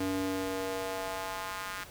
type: tone with high-pass filter sweep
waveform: square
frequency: 94.9 Hz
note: F#2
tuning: 44 cents sharp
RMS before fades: -35 dBFS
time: 0-1.84 s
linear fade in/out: 5 ms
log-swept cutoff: 230 to 1400 Hz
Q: 1.8
effects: pink hiss -50 dBFS RMS until 1.9 s